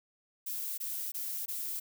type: noise bursts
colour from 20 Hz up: violet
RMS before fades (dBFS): -37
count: 4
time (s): 0.46-1.8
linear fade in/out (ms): 10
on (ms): 320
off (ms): 20
effects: none